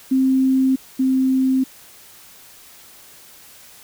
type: tone pair in turn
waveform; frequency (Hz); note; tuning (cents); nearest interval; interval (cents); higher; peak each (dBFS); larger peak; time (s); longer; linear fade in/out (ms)
sine; 263.3 / 262.1; C4 / C4; +11 / +3; unison; 8; first; -13 / -14; first; 0.11-0.76 / 0.99-1.64; neither; 10
effects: white hiss -45 dBFS RMS until 3.83 s